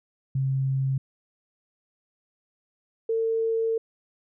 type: tone pair in turn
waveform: sine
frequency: 134.1 / 451.1 Hz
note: C3 / A4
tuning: +43 / +43 cents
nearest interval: octave + major sixth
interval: 2100 cents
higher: second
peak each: -22 dBFS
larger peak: neither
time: 0.35-0.98 / 3.09-3.78 s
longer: second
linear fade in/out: 5 ms
effects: none